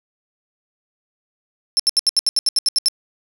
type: tone bursts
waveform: 35% pulse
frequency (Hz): 5320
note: E8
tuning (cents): +15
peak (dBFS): -10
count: 12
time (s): 1.77-2.884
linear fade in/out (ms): 0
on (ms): 25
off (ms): 74
effects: 7-bit